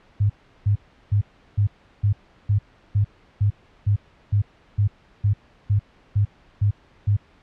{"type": "tone bursts", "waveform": "sine", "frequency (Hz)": 102.2, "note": "G#2", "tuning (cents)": -27, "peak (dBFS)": -15, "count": 16, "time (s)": [0.2, 7.168], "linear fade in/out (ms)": 10, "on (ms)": 98, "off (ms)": 360, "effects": ["pink hiss -55 dBFS RMS until 7.42 s", "low-pass 3000 Hz 12 dB/octave"]}